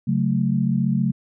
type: chord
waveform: sine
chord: F# minor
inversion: second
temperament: equal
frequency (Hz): 138.59 / 185 / 220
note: C#3 / F#3 / A3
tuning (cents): 0 / 0 / 0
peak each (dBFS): -22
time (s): 0.07-1.12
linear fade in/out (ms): 10
effects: none